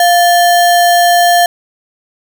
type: tone with sample-and-hold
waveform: sine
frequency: 698.5 Hz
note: F5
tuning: in tune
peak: -5 dBFS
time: 0-1.46 s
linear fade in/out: 2 ms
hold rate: 2450 Hz
effects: none